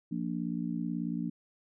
sine chord, Bb major, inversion second, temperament just, 174.81 / 233.1 / 291.4 Hz, F3 / Bb3 / D4, +2 / 0 / -13 cents, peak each -35 / -35 / -37 dBFS, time 0.11-1.3 s, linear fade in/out 10 ms, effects none

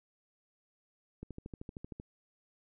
click train, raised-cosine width 3 ms, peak -30 dBFS, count 11, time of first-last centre 1.23-1.999 s, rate 13 Hz, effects none

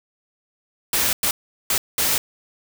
white noise bursts at uneven times, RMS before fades -20 dBFS, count 4, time 0.93-1.13 / 1.23-1.31 / 1.7-1.78 / 1.98-2.18 s, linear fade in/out 2 ms, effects none

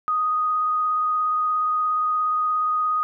sine tone with vibrato, 1244.5 Hz, D#6, in tune, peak -19 dBFS, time 0.08-3.03 s, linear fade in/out 0 ms, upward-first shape triangle, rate 17 Hz, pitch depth 12 cents each way, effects none

